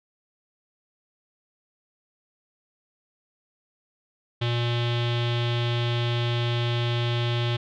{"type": "tone with low-pass filter", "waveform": "square", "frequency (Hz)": 119.2, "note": "A#2", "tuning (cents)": 39, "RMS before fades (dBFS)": -25, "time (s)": [4.41, 7.57], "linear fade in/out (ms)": 10, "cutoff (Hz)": 3400, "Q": 5.2, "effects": []}